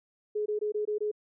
sine tone bursts, 421.4 Hz, G#4, 25 cents sharp, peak -27 dBFS, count 6, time 0.35-1.115 s, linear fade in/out 10 ms, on 110 ms, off 21 ms, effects none

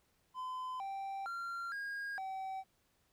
triangle tone with pitch steps, 1020 / 782 / 1379 / 1629 / 766 Hz, C6 / G5 / F6 / G#6 / G5, -44 / -4 / -22 / -34 / -40 cents, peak -37 dBFS, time 0.34-2.64 s, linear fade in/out 50 ms, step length 460 ms, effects pink hiss -75 dBFS RMS until 3.12 s

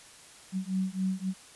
sine beating tone pair, 186.7 / 190.4 Hz, F#3 / F#3, +16 / +50 cents, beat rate 3.7 Hz, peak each -31 dBFS, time 0.52-1.34 s, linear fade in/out 50 ms, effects white hiss -52 dBFS RMS until 1.55 s + resampled to 24000 Hz

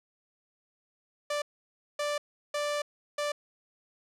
sawtooth tone bursts at uneven times, 587.3 Hz, D5, in tune, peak -25 dBFS, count 4, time 1.3-1.42 / 1.99-2.18 / 2.54-2.82 / 3.18-3.32 s, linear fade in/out 5 ms, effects low-pass 9000 Hz 12 dB/octave

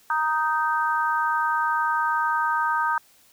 harmonic tone, 311.1 Hz, D#4, in tune, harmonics 3 / 4 / 5, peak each -24 / -25 / -26 dBFS, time 0.1-2.98 s, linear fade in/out 2 ms, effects white hiss -57 dBFS RMS until 3.32 s

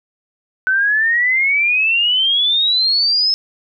sine exponential sweep, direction up, 1507 to 5240 Hz, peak -12 dBFS, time 0.67-3.34 s, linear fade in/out 0 ms, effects none

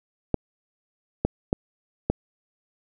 clicks, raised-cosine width 2 ms, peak -7 dBFS, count 4, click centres 0.343 / 1.25 / 1.529 / 2.1 s, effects none

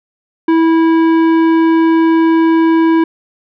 triangle tone with tanh clipping, 326.8 Hz, E4, 15 cents flat, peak -9 dBFS, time 0.48-3.04 s, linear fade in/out 5 ms, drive 17 dB, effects none

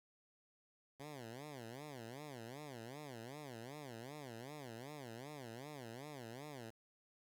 10% pulse tone with vibrato, 130.81 Hz, C3, in tune, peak -40 dBFS, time 0.99-6.71 s, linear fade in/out 20 ms, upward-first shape sine, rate 2.6 Hz, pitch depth 260 cents each way, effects 11-bit

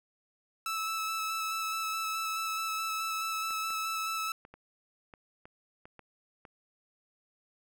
sawtooth tone with vibrato, 1310 Hz, E6, 11 cents flat, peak -28 dBFS, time 0.66-4.32 s, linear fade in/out 2 ms, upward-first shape square, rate 4.7 Hz, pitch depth 10 cents each way
clicks, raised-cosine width 0.5 ms, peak -34 dBFS, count 9, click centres 3.507 / 3.705 / 4.451 / 4.54 / 5.138 / 5.455 / 5.855 / 5.993 / 6.452 s
effects none

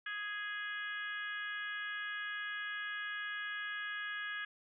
harmonic tone, 415.3 Hz, G#4, in tune, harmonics 3 / 4 / 5 / 6 / 7 / 8, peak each -48 / -39 / -50 / -52 / -50 / -52 dBFS, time 0.06-4.45 s, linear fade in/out 5 ms, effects none

